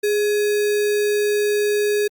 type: tone with sample-and-hold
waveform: sine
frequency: 415.3 Hz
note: G#4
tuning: in tune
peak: -16 dBFS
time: 0.03-2.08 s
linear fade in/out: 10 ms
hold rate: 2100 Hz
effects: Opus 48 kbps